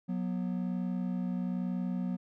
triangle tone pair together, 182.34 / 243.4 Hz, F#3 / B3, -25 / -25 cents, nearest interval perfect fourth, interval 500 cents, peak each -30 / -34 dBFS, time 0.08-2.17 s, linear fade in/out 20 ms, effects none

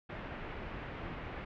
pink low-pass noise, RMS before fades -43 dBFS, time 0.09-1.45 s, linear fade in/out 10 ms, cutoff 2600 Hz, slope 24 dB/octave, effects none

